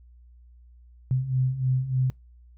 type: beating tone pair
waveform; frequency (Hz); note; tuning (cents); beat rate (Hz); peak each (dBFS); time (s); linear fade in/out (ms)
sine; 127.2 / 130.5; C3 / C3; -48 / -4; 3.3; -28 / -23; 1.11-2.1; 0
effects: noise-tail reverb RT60 0.2 s tail -25 dB re dry + added 60 Hz sine -49 dBFS peak until 2.57 s